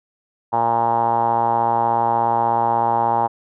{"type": "tone with low-pass filter", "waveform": "5% pulse", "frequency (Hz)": 116.54, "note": "A#2", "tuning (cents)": 0, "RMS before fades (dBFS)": -18, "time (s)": [0.52, 3.28], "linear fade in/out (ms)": 20, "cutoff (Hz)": 870, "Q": 8.6, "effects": []}